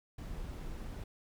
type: noise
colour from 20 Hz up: brown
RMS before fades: -42 dBFS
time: 0.18-1.04 s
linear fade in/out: 5 ms
effects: none